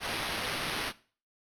blue noise with sample-and-hold, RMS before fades -34 dBFS, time 0-0.93 s, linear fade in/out 50 ms, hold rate 7350 Hz, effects noise-tail reverb RT60 0.4 s tail -18 dB re dry + low-pass 12000 Hz 12 dB/octave

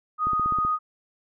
sine tone, 1244.5 Hz, D#6, in tune, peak -21 dBFS, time 0.18-0.79 s, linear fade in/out 50 ms
click train, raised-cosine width 3 ms, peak -22 dBFS, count 7, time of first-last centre 0.27-0.65 s, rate 15.8 Hz
effects none

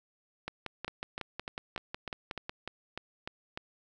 two click trains, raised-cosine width 0.3 ms, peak -21 / -20 dBFS, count 10 / 12, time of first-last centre 0.88-3.575 / 0.48-2.495 s, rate 3.34 / 5.46 Hz, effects none

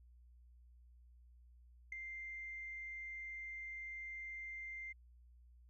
sine tone with ADSR envelope, 2093 Hz, C7, in tune, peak -36 dBFS, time 1.92-4.93 s, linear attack 5 ms, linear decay 5 ms, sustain -8 dB, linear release 15 ms, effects tanh soft clip ceiling -37 dBFS + added 60 Hz sine -60 dBFS peak until 5.69 s

